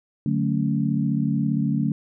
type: chord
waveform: sine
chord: D major seventh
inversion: none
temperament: equal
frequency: 146.83 / 185 / 220 / 277.2 Hz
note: D3 / F#3 / A3 / C#4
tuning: 0 / 0 / 0 / 0 cents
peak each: -24 / -27 / -24 / -27 dBFS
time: 0.26-1.92 s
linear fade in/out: 2 ms
effects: none